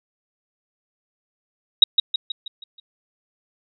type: tone with echo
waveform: sine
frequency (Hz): 3808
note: A#7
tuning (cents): +36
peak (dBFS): -5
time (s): 1.82-1.84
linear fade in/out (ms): 5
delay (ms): 160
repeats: 6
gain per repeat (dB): -6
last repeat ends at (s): 2.8
effects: none